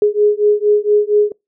sine beating tone pair, 415.1 / 419.4 Hz, G#4 / G#4, -1 / +17 cents, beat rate 4.3 Hz, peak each -13 dBFS, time 0.02-1.32 s, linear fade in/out 2 ms, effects noise-tail reverb RT60 0.2 s tail -25 dB re dry

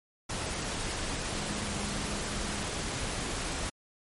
sine tone in noise, 205.1 Hz, G#3, 21 cents flat, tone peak -40 dBFS, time 1.31-2.64 s, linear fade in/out 10 ms, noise pink, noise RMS -34 dBFS, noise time 0.29-3.7 s, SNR -9 dB, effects MP3 48 kbps

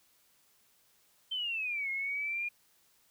sine exponential two-way sweep, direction down then up, 3123 to 2147 to 2430 Hz, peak -32 dBFS, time 1.31-2.49 s, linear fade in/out 10 ms, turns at 1.9 s, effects white hiss -68 dBFS RMS until 3.1 s

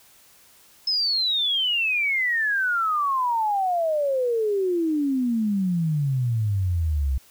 sine exponential sweep, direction down, 5210 to 64.2 Hz, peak -20 dBFS, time 0.87-7.18 s, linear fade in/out 5 ms, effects white hiss -54 dBFS RMS until 7.3 s

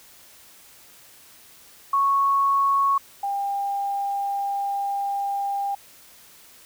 sine tone pair in turn, 1106 / 799 Hz, C#6 / G5, -4 / +33 cents, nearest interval tritone, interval 563 cents, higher first, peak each -17 / -23 dBFS, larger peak first, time 1.93-2.98 / 3.23-5.75 s, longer second, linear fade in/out 5 ms, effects white hiss -50 dBFS RMS until 6.65 s

